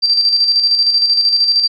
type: tone with tremolo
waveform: sine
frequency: 4699 Hz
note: D8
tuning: in tune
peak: -8 dBFS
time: 0.02-1.68 s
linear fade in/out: 20 ms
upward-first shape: square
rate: 13 Hz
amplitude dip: 45%
effects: none